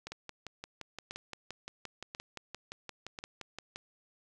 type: two click trains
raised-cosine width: 0.2 ms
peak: -24 / -24 dBFS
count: 4 / 22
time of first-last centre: 0.07-3.189 / 0.12-3.76 s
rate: 0.962 / 5.77 Hz
effects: none